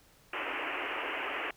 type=band-pass noise; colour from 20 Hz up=white; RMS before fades=-36 dBFS; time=0.33-1.51 s; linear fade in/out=5 ms; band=270 to 2900 Hz; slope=96 dB/octave; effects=pink hiss -62 dBFS RMS until 1.56 s